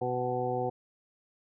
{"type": "harmonic tone", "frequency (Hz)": 124.7, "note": "B2", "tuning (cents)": 17, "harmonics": [1, 2, 3, 4, 6, 7], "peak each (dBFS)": [-37, -40, -35, -33, -33, -41], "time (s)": [0.01, 0.7], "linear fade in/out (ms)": 10, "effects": []}